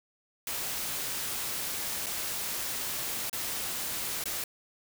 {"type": "noise with dropouts", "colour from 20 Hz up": "white", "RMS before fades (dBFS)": -34, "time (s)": [0.47, 4.44], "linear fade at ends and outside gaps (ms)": 2, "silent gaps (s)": [[2.061, 2.066], [3.297, 3.329], [4.239, 4.256]], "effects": []}